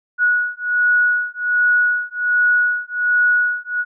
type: beating tone pair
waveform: sine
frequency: 1461 / 1462.3 Hz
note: F#6 / F#6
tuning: -22 / -21 cents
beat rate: 1.3 Hz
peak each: -17 / -17 dBFS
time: 0.18-3.85 s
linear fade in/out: 50 ms
effects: none